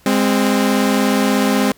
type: tone pair together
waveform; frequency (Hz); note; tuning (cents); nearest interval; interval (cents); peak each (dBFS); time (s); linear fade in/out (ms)
sawtooth; 205.1 / 261.6; G#3 / C4; -21 / 0; major third; 421; -12; 0.06-1.72; 2
effects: pink hiss -51 dBFS RMS until 1.77 s